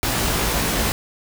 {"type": "noise with comb filter", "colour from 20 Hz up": "pink", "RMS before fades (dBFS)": -21, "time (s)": [0.03, 0.92], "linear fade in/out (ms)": 0, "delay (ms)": 18, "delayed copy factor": 0.65, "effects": []}